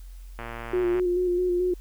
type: click train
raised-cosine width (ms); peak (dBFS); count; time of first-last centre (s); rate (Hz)
0.5; -21; 72; 0.39-0.997; 117
type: tone with vibrato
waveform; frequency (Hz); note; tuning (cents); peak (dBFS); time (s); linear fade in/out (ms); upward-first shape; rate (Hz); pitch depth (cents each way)
sine; 358.4; F4; +45; -21; 0.73-1.74; 5; square; 4.6; 24
effects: added 44 Hz sine -39 dBFS peak until 1.8 s + white hiss -59 dBFS RMS until 1.8 s